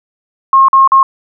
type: tone with dropouts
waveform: sine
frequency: 1076 Hz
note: C6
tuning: 48 cents sharp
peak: -3 dBFS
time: 0.53-1.03 s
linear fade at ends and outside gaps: 2 ms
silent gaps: 0.684-0.73 / 0.876-0.919 s
effects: none